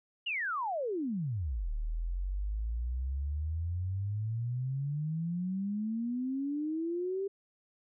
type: exponential two-way sweep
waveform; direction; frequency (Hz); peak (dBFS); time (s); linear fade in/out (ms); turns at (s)
sine; down then up; 2958 to 36.71 to 398.9; -31; 0.26-7.28; 10; 1.71
effects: none